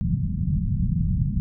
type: low-pass noise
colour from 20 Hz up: white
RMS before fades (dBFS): -23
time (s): 0.01-1.4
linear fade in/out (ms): 0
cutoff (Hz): 190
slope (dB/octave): 48
effects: none